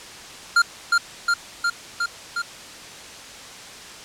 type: tone with echo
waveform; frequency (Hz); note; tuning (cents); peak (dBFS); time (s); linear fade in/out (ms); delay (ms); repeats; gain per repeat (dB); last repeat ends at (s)
square; 1396.9; F6; 0; -13; 0.56-0.62; 5; 360; 5; -2; 2.42
effects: white hiss -39 dBFS RMS until 4.04 s + low-pass 7000 Hz 12 dB/octave